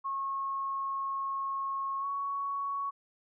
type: tone with pitch glide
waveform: sine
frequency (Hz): 1090 to 1115.5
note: C#6 to C#6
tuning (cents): -29 to +11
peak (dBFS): -31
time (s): 0.04-2.91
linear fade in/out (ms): 20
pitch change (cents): +40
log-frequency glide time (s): 2-2.06
effects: none